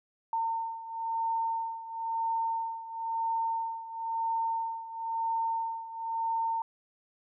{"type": "beating tone pair", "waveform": "sine", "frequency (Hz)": [908, 908.99], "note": ["A#5", "A#5"], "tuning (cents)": [-46, -44], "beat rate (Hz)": 0.99, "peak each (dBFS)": [-31, -35], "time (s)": [0.33, 6.62], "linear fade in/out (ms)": 2, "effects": []}